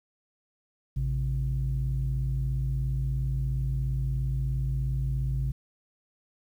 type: tone pair together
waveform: sine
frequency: 55.88 / 132.9 Hz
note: A1 / C3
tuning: +27 / +27 cents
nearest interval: octave + minor third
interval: 1500 cents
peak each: -27 dBFS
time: 0.96-5.52 s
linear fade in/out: 10 ms
effects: tanh soft clip ceiling -20 dBFS + 10-bit